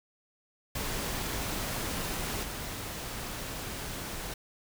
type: noise with level steps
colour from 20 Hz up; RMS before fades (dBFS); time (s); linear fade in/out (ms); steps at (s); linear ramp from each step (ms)
pink; -34 / -38; 0.75-4.34; 5; 2.43; 5
effects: none